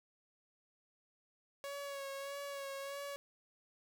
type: tone with vibrato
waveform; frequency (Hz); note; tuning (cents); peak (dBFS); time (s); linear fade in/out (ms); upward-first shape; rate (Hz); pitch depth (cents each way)
sawtooth; 557; C#5; +8; -38; 1.64-3.16; 0; sine; 1.6; 29
effects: none